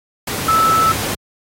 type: tone in noise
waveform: sine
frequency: 1312 Hz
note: E6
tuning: 9 cents flat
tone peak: -11 dBFS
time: 0.48-0.92 s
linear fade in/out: 5 ms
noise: pink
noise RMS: -22 dBFS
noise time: 0.27-1.15 s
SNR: +8 dB
effects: high-pass 80 Hz 12 dB/octave + AAC 48 kbps